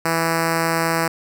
5% pulse tone with notch filter, 164.7 Hz, E3, 1 cent flat, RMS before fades -20 dBFS, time 0.05-1.08 s, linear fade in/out 5 ms, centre 3500 Hz, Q 1.7, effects none

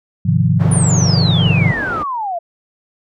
sine chord, F minor seventh, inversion first, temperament equal, 103.83 / 130.81 / 155.56 / 174.61 Hz, Ab2 / C3 / Eb3 / F3, 0 / 0 / 0 / 0 cents, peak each -16 dBFS, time 0.25-1.72 s, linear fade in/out 10 ms
white low-pass noise, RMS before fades -25 dBFS, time 0.59-2.04 s, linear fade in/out 20 ms, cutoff 690 Hz, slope 12 dB/octave
sine exponential sweep, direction down, 9840 to 659.3 Hz, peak -18 dBFS, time 0.71-2.39 s, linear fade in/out 10 ms
effects none

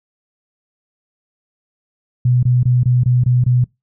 sine tone bursts, 124.1 Hz, B2, 9 cents sharp, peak -10 dBFS, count 7, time 2.25-3.642 s, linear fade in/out 5 ms, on 180 ms, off 22 ms, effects noise-tail reverb RT60 0.2 s tail -24 dB re dry

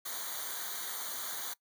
white noise with comb filter, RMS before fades -39 dBFS, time 0.05-1.54 s, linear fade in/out 10 ms, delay 0.38 ms, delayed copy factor -0.95, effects noise-tail reverb RT60 0.1 s tail -21 dB re dry

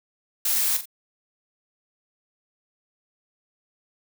blue noise with echo, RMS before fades -23 dBFS, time 0.45-0.77 s, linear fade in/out 5 ms, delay 43 ms, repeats 2, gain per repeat -9 dB, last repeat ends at 0.856 s, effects none

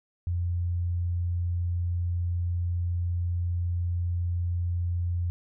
sine tone, 87.31 Hz, F2, in tune, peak -25 dBFS, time 0.27-5.3 s, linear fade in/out 0 ms, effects none

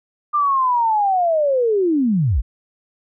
sine linear sweep, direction down, 1203 to 41.37 Hz, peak -14 dBFS, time 0.33-2.42 s, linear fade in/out 20 ms, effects none

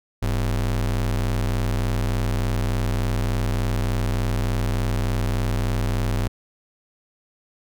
square ring-modulated tone, 73.4 Hz, D2, in tune, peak -18 dBFS, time 0.22-6.28 s, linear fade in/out 10 ms, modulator 31.7 Hz, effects none

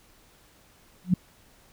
sine tone with exponential growth, 181 Hz, F#3, 38 cents flat, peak -13 dBFS, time 1.04-1.14 s, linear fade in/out 5 ms, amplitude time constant 20 ms, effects pink hiss -58 dBFS RMS until 1.72 s

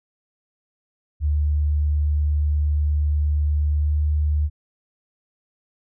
sine tone with pitch glide, 74.3 to 74.9 Hz, D2 to D2, +21 to +35 cents, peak -17 dBFS, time 1.2-4.5 s, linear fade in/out 50 ms, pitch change +14 cents, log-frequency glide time 3.76-3.9 s, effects none

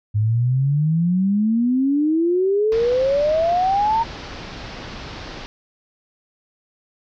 sine exponential sweep, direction up, 103 to 932.3 Hz, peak -15 dBFS, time 0.14-4.04 s, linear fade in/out 20 ms
pink low-pass noise, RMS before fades -34 dBFS, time 2.72-5.46 s, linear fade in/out 0 ms, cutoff 5500 Hz, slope 48 dB/octave
effects none

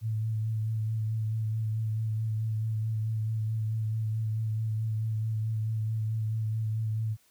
sine tone with vibrato, 110 Hz, A2, in tune, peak -27 dBFS, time 0.01-7.17 s, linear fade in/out 50 ms, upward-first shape sine, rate 4.6 Hz, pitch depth 23 cents each way, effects white hiss -65 dBFS RMS until 7.3 s

